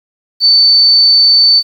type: tone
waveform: sine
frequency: 4529 Hz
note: C#8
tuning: 36 cents sharp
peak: -4 dBFS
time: 0.4-1.63 s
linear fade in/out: 50 ms
effects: 7-bit